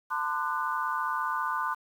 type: tone cluster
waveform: sine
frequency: 894 / 1029 / 1198 / 1483 Hz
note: A5 / C6 / D6 / F#6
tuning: +27 / -29 / +34 / +4 cents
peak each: -35 / -31 / -33 / -34 dBFS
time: 0.1-1.75 s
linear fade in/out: 20 ms
effects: 9-bit